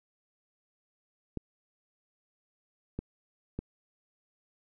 clicks, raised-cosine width 3 ms, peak -21 dBFS, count 3, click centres 1.373 / 2.99 / 3.59 s, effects none

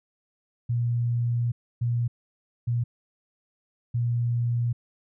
sine tone bursts at uneven times, 119.2 Hz, A#2, 39 cents sharp, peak -22 dBFS, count 4, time 0.69-1.52 / 1.81-2.08 / 2.67-2.84 / 3.94-4.73 s, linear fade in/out 10 ms, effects none

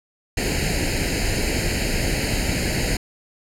pink noise with comb filter, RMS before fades -22 dBFS, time 0.37-2.97 s, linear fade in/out 5 ms, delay 0.43 ms, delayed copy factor +0.85, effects low-pass 10000 Hz 12 dB/octave

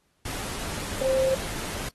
sine tone in noise, 528 Hz, C5, 16 cents sharp, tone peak -20 dBFS, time 1.01-1.35 s, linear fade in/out 5 ms, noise pink, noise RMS -34 dBFS, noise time 0.25-1.89 s, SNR +11 dB, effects pink hiss -70 dBFS RMS until 1.94 s + AAC 32 kbps

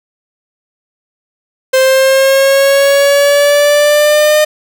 45% pulse exponential sweep, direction up, 522 to 610 Hz, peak -6 dBFS, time 1.73-4.45 s, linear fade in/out 10 ms, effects none

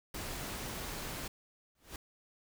pink noise, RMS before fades -41 dBFS, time 0.14-1.28 s, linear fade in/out 5 ms
pink noise with exponential growth, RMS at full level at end -41 dBFS, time 1.75-1.96 s, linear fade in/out 2 ms, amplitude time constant 45 ms
effects none

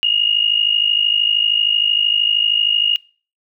sine tone pair together, 2835 / 2888 Hz, F7 / F#7, +25 / -43 cents, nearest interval unison, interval 32 cents, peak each -16 dBFS, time 0.03-2.96 s, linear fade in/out 0 ms, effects noise-tail reverb RT60 0.4 s tail -24 dB re dry

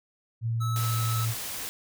sine tone with pitch glide, 114.8 to 113.28 Hz, A#2 to A#2, -26 to -49 cents, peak -25 dBFS, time 0.41-1.35 s, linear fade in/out 50 ms, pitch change -23 cents, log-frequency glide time 0.74-1.11 s
square tone, 1301 Hz, E6, 23 cents flat, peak -34 dBFS, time 0.6-1.26 s, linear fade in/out 20 ms
white noise, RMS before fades -35 dBFS, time 0.76-1.69 s, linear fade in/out 0 ms
effects none

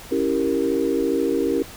sine chord, C# diminished seventh, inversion none, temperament equal, 277.2 / 329.6 / 392 / 466.2 Hz, C#4 / E4 / G4 / Bb4, 0 / 0 / 0 / 0 cents, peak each -24 dBFS, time 0.11-1.63 s, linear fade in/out 10 ms, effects pink hiss -40 dBFS RMS until 1.76 s

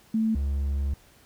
sine / triangle tone pair in turn, 221.4 / 69.74 Hz, A3 / C#2, +11 / +11 cents, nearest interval octave + minor sixth, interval 2000 cents, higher first, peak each -21 / -22 dBFS, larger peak first, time 0.14-0.35 / 0.35-0.94 s, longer second, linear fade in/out 5 ms, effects pink hiss -57 dBFS RMS until 1.25 s

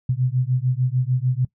sine beating tone pair, 124 / 130.7 Hz, B2 / C3, +7 / -1 cents, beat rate 6.7 Hz, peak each -21 / -21 dBFS, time 0.09-1.45 s, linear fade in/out 5 ms, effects noise-tail reverb RT60 0.1 s tail -21 dB re dry

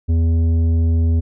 sine tone with tanh clipping, 82.41 Hz, E2, in tune, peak -14 dBFS, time 0.08-1.21 s, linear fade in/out 20 ms, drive 9 dB, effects none

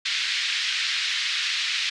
white band-pass noise, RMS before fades -26 dBFS, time 0.05-1.9 s, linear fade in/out 10 ms, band 1800 to 4400 Hz, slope 24 dB/octave, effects resampled to 22050 Hz

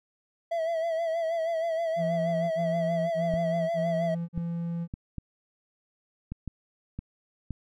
triangle tone with vibrato, 659.3 Hz, E5, in tune, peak -24 dBFS, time 0.51-4.15 s, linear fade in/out 10 ms, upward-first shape sine, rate 6.3 Hz, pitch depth 52 cents each way
triangle tone bursts, 169.5 Hz, E3, 49 cents sharp, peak -27 dBFS, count 5, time 1.96-4.878 s, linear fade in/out 50 ms, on 550 ms, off 42 ms
clicks, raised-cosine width 5 ms, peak -22 dBFS, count 8, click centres 3.339 / 4.377 / 4.939 / 5.183 / 6.32 / 6.477 / 6.99 / 7.507 s
effects none

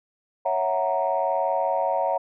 sine chord, F# dominant seventh, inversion second, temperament equal, 554.4 / 659.3 / 740 / 932.3 Hz, C#5 / E5 / F#5 / A#5, 0 / 0 / 0 / 0 cents, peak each -26 dBFS, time 0.45-2.18 s, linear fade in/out 10 ms, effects tanh soft clip ceiling -12 dBFS

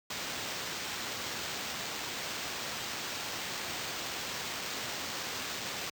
white noise with sample-and-hold, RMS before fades -38 dBFS, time 0.1-5.9 s, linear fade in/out 5 ms, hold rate 11025 Hz, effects high-pass 80 Hz 12 dB/octave

